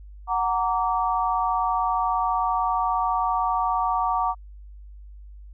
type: chord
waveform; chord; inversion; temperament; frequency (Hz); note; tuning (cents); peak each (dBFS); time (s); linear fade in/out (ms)
sine; Gb augmented; none; just; 740 / 925 / 1156.2; Gb5 / Bb5 / D6; 0 / -14 / -27; -25; 0.27-4.35; 50
effects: added 50 Hz sine -40 dBFS peak until 5.53 s